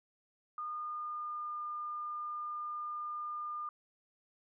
sine tone with pitch glide, 1220 to 1207.4 Hz, D#6 to D6, -34 to +48 cents, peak -37 dBFS, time 0.58-3.69 s, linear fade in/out 2 ms, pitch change -18 cents, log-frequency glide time 0.7-1.61 s, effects none

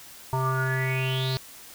square tone with low-pass filter sweep, 130.81 Hz, C3, in tune, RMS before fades -26 dBFS, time 0.33-1.37 s, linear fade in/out 0 ms, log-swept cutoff 960 to 4400 Hz, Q 9.8, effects white hiss -46 dBFS RMS until 1.74 s

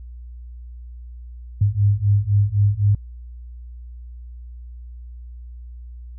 sine beating tone pair, 100.1 / 104 Hz, G2 / G#2, +37 / +3 cents, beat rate 3.9 Hz, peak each -18 / -17 dBFS, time 1.61-2.95 s, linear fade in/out 5 ms, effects added 60 Hz sine -34 dBFS peak until 6.18 s

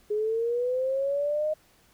sine linear sweep, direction up, 415.3 to 622 Hz, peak -24 dBFS, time 0.1-1.54 s, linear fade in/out 10 ms, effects pink hiss -61 dBFS RMS until 1.93 s

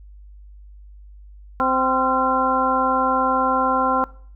harmonic tone with a mistuned harmonic, 260 Hz, C4, 11 cents flat, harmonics 1 / 2 / 3 / 4 / 5, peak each -25 / -25 / -23 / -21 / -22 dBFS, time 1.6-4.04 s, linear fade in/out 0 ms, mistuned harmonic 5, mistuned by +81 cents, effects noise-tail reverb RT60 0.5 s tail -21 dB re dry + added 50 Hz sine -40 dBFS peak until 4.35 s

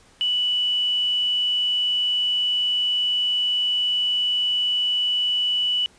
sine tone with quantisation, 2960 Hz, F#7, in tune, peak -19 dBFS, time 0.21-5.86 s, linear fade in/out 0 ms, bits 7, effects pink hiss -54 dBFS RMS until 5.98 s + resampled to 22050 Hz

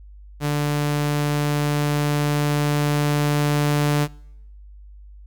sawtooth tone with level ramp, 146.83 Hz, D3, in tune, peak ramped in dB -16 to -13 dBFS, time 0.4-4.08 s, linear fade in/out 50 ms, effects noise-tail reverb RT60 0.8 s tail -25 dB re dry + added 50 Hz sine -40 dBFS peak until 5.26 s

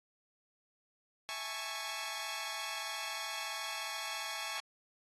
10% pulse chord, A major seventh, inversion second, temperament equal with one note detuned, 659.3 / 825.8 / 880 / 1108.7 Hz, E5 / G#5 / A5 / C#6, 0 / -10 / 0 / 0 cents, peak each -39 / -36 / -38 / -33 dBFS, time 1.29-4.6 s, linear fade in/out 0 ms, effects AAC 32 kbps

